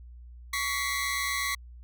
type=tone cluster; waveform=sawtooth; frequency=1123 / 1951 / 2079 Hz; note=C#6 / B6 / C7; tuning=+22 / -22 / -12 cents; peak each=-29 dBFS; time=0.53-1.55 s; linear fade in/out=5 ms; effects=added 60 Hz sine -44 dBFS peak until 1.83 s